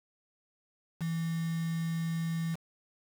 sine tone with quantisation, 164.81 Hz, E3, in tune, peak -30 dBFS, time 1-2.56 s, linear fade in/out 20 ms, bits 7, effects none

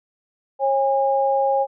sine tone pair together, 544 / 815.1 Hz, C#5 / G#5, -33 / -33 cents, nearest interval perfect fifth, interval 700 cents, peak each -19 dBFS, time 0.59-1.67 s, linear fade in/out 50 ms, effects none

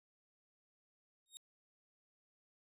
20% pulse tone with exponential growth, 3729 Hz, A#7, in tune, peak -39 dBFS, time 1.26-1.37 s, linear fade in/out 0 ms, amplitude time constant 22 ms, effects resampled to 32000 Hz

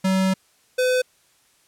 square tone pair in turn, 189.6 / 506.2 Hz, F#3 / B4, +43 / +43 cents, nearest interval octave + perfect fourth, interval 1700 cents, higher second, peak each -18 dBFS, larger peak neither, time 0.04-0.34 / 0.78-1.02 s, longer first, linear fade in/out 10 ms, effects white hiss -60 dBFS RMS until 1.67 s + low-pass 11000 Hz 12 dB/octave

